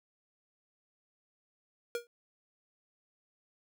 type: tone with exponential decay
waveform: square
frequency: 474.9 Hz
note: A#4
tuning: 32 cents sharp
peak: -30 dBFS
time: 1.95-2.07 s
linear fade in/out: 1 ms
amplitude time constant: 26 ms
effects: none